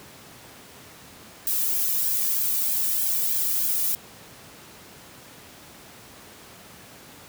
violet noise with flanger, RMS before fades -24 dBFS, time 1.47-3.95 s, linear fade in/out 0 ms, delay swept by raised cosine 1.2 to 1.72 ms, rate 3.2 Hz, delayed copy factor +0.85, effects pink hiss -46 dBFS RMS until 7.28 s + high-pass 100 Hz 12 dB/octave

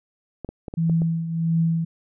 clicks, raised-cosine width 2 ms, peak -19 dBFS, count 6, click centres 0.447 / 0.49 / 0.682 / 0.739 / 0.897 / 1.019 s
sine tone with tremolo, 164.81 Hz, E3, in tune, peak -16 dBFS, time 0.77-1.85 s, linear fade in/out 10 ms, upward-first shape triangle, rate 1.5 Hz, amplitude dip 70%
effects none

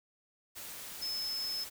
sine tone in noise, 5210 Hz, E8, 21 cents flat, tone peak -34 dBFS, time 1.01-1.65 s, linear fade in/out 20 ms, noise white, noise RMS -45 dBFS, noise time 0.55-1.7 s, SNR +8 dB, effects none

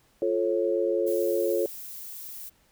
sine chord, F augmented, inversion none, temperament just, 349.2 / 436.5 / 545.7 Hz, F4 / A4 / C#5, 0 / -14 / -27 cents, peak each -27 dBFS, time 0.22-1.66 s, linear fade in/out 2 ms
violet noise, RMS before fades -40 dBFS, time 1.06-2.5 s, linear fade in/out 20 ms
effects pink hiss -64 dBFS RMS until 2.71 s

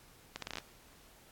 accelerating click train, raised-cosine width 0.2 ms, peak -21 dBFS, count 8, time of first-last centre 0.36-0.584 s, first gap 63 ms, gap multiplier 0.76, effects pink hiss -60 dBFS RMS until 1.31 s + AAC 64 kbps

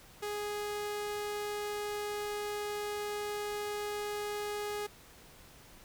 sawtooth tone, 415.1 Hz, G#4, 1 cent flat, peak -31 dBFS, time 0.22-4.87 s, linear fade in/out 10 ms, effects pink hiss -56 dBFS RMS until 5.84 s

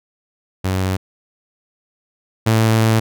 sawtooth tone pair in turn, 94.1 / 111.46 Hz, F#2 / A2, +30 / +23 cents, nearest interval minor third, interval 293 cents, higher second, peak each -13 / -8 dBFS, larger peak second, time 0.64-0.97 / 2.46-3 s, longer second, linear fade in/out 10 ms, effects none

